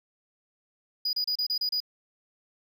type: tone bursts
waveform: triangle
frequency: 4922 Hz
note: D#8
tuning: 20 cents flat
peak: -24 dBFS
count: 7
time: 1.05-1.803 s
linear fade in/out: 5 ms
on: 81 ms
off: 31 ms
effects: none